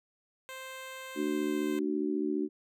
10% pulse tone with pitch glide, 523.3 to 519.7 Hz, C5 to C5, 0 to -12 cents, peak -33 dBFS, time 0.49-1.79 s, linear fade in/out 0 ms, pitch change -12 cents, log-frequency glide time 1.17-1.68 s
harmonic tone, 74.7 Hz, D2, 30 cents sharp, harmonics 3 / 4 / 5, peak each -36 / -31 / -33 dBFS, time 1.15-2.49 s, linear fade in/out 50 ms
effects none

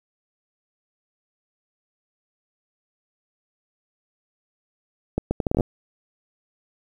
accelerating click train, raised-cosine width 2 ms, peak -8 dBFS, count 10, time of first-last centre 5.18-5.608 s, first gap 130 ms, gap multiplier 0.71, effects 8-bit

